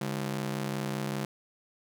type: ring-modulated tone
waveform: sawtooth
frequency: 172.5 Hz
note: F3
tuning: 21 cents flat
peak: -24 dBFS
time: 0.01-1.25 s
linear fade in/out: 2 ms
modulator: 32.6 Hz
effects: none